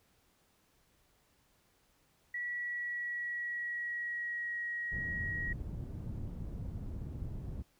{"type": "tone with pitch glide", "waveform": "sine", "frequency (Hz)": [1937, 1899.3], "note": ["B6", "A#6"], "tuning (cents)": [-34, 32], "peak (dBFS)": -35, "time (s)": [2.34, 5.53], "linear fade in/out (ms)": 5, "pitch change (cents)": -34, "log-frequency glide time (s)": [2.52, 4.57]}
{"type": "low-pass noise", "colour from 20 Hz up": "white", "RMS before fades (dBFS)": -41, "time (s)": [4.91, 7.63], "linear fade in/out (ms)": 20, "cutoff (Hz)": 120, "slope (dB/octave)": 12}
{"effects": ["pink hiss -71 dBFS RMS until 7.79 s"]}